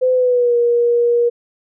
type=tone with pitch glide; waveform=sine; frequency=510 to 475.8 Hz; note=C5 to A#4; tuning=-44 to +35 cents; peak=-11 dBFS; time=0.01-1.3 s; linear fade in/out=20 ms; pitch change=-121 cents; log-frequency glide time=0.13-0.56 s; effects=none